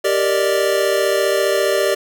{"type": "chord", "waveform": "square", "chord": "Eb major seventh", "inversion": "first", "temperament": "equal", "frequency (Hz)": [392, 466.2, 587.3, 622.3], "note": ["G4", "Bb4", "D5", "Eb5"], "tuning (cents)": [0, 0, 0, 0], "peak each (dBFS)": [-20, -23, -19, -25], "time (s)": [0.04, 1.95], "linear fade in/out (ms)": 10, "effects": []}